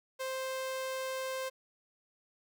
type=tone; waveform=sawtooth; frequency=524 Hz; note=C5; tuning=2 cents sharp; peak=-31 dBFS; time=0.19-1.5 s; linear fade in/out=20 ms; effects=none